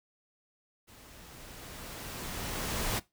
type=noise with level ramp; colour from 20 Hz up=pink; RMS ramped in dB=-55 to -31 dBFS; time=0.87-3 s; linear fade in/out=20 ms; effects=noise-tail reverb RT60 0.2 s tail -19 dB re dry